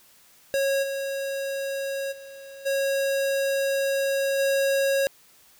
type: tone with level steps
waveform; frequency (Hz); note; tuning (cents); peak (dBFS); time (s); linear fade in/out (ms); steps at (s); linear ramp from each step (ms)
square; 548; C#5; -20; -22 / -28 / -41 / -23 / -21; 0.54-5.07; 0; 0.82 / 2.11 / 2.65 / 4.38; 20
effects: white hiss -56 dBFS RMS until 5.59 s